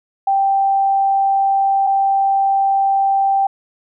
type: tone pair in turn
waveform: sine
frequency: 784 / 784 Hz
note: G5 / G5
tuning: 0 / 0 cents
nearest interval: unison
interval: 0 cents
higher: neither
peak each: -12 dBFS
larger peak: neither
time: 0.27-1.87 / 1.87-3.47 s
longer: neither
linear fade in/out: 5 ms
effects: none